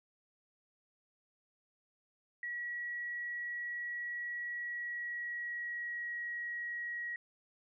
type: tone with pitch glide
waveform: sine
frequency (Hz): 1923 to 1904.2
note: B6 to A#6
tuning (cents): -47 to +36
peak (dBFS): -37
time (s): 2.43-7.16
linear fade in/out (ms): 2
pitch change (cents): -17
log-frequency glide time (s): 4.52-6.17
effects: none